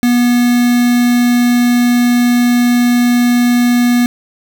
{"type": "tone with quantisation", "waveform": "triangle", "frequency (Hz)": 242.8, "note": "B3", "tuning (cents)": -29, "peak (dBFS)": -6, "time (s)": [0.03, 4.06], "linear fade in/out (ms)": 0, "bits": 3, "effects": []}